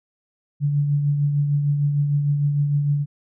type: tone with tremolo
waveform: sine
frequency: 144.6 Hz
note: D3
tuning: 27 cents flat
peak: -15 dBFS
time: 0.6-3.06 s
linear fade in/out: 50 ms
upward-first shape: triangle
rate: 6.6 Hz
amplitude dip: 45%
effects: none